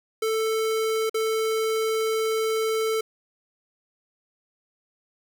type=tone with dropouts; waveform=square; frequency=441.9 Hz; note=A4; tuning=7 cents sharp; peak=-23 dBFS; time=0.22-3.01 s; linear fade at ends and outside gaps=5 ms; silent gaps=1.096-1.143 s; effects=none

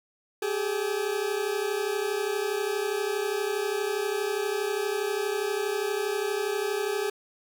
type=tone pair together; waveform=40% pulse; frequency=392.1 / 424.5 Hz; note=G4 / G#4; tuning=0 / +38 cents; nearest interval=minor second; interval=138 cents; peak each=-29 / -28 dBFS; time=0.42-7.1 s; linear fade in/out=5 ms; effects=none

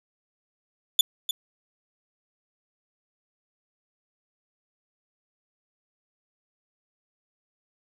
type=tone with echo; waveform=40% pulse; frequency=3476 Hz; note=A7; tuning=22 cents flat; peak=-13 dBFS; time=0.99-1.01 s; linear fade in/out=2 ms; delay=300 ms; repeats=1; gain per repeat=-11 dB; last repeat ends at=1.31 s; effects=none

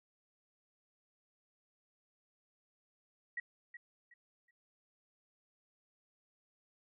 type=tone with echo; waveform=sine; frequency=1916 Hz; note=A#6; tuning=47 cents sharp; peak=-36 dBFS; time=3.37-3.4 s; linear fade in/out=5 ms; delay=370 ms; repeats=3; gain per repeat=-11 dB; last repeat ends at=4.51 s; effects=none

